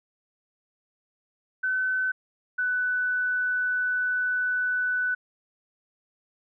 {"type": "tone pair in turn", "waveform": "sine", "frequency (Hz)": [1517, 1493.5], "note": ["F#6", "F#6"], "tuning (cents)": [43, 16], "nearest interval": "unison", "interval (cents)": 27, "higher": "first", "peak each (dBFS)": -23, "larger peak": "neither", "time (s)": [[1.63, 2.12], [2.58, 5.15]], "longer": "second", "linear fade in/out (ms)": 10, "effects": []}